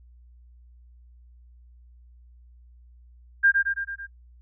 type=tone with echo; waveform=sine; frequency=1600 Hz; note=G6; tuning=35 cents sharp; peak=-14 dBFS; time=3.43-3.52 s; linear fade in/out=20 ms; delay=110 ms; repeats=5; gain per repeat=-4 dB; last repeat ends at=4.07 s; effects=noise-tail reverb RT60 0.1 s tail -22 dB re dry + added 60 Hz sine -49 dBFS peak until 4.41 s